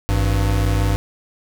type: tone pair together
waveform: square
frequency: 52.83 / 99.5 Hz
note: G#1 / G2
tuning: +30 / +26 cents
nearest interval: major seventh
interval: 1096 cents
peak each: -19 dBFS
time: 0.09-0.96 s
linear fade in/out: 0 ms
effects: 9-bit